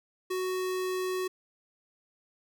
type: tone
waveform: square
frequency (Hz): 370.5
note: F#4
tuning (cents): +2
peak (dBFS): -30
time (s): 0.3-1.28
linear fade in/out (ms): 10
effects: none

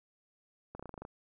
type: clicks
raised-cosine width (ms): 1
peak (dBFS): -30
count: 9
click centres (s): 0.75 / 0.795 / 0.826 / 0.857 / 0.893 / 0.941 / 0.978 / 1.02 / 1.051
effects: none

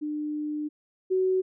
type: tone pair in turn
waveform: sine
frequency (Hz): 300 / 374.2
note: D4 / F#4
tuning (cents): +37 / +20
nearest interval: major third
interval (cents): 383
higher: second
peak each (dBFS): -28 / -21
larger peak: second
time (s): 0.01-0.69 / 1.1-1.42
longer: first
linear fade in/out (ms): 20
effects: none

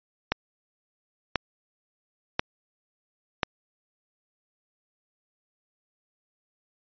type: click train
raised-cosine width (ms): 0.3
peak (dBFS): -6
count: 4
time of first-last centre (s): 0.32-3.432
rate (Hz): 0.964
effects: resampled to 11025 Hz

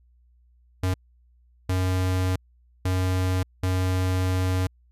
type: tone bursts at uneven times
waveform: square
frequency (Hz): 92.5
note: F#2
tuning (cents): 0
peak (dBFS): -22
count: 4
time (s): 0.83-0.94 / 1.69-2.36 / 2.85-3.43 / 3.63-4.67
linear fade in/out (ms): 5
effects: added 60 Hz sine -56 dBFS peak until 4.91 s + resampled to 32000 Hz

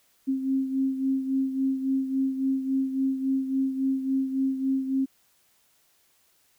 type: beating tone pair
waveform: sine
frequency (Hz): 266.2 / 269.8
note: C4 / C#4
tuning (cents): +30 / -47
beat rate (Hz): 3.6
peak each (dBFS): -24 / -31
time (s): 0.27-5.06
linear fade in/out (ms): 20
effects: white hiss -65 dBFS RMS until 6.58 s

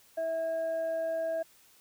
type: tone with frequency modulation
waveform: sine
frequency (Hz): 653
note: E5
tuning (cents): -17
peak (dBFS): -29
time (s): 0.17-1.43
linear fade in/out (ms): 10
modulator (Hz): 977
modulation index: 0.25
effects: white hiss -61 dBFS RMS until 1.8 s

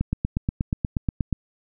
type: click train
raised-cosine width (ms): 5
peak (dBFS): -10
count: 12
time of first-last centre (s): 0.01-1.327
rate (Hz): 8.35
effects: none

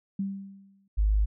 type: tone with exponential decay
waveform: sine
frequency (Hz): 196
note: G3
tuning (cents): 0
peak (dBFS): -25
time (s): 0.19-0.88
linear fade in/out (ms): 5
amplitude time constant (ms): 150
type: tone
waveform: sine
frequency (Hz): 51.91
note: G#1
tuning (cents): 0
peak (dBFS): -20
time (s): 0.97-1.26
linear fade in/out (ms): 20
effects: none

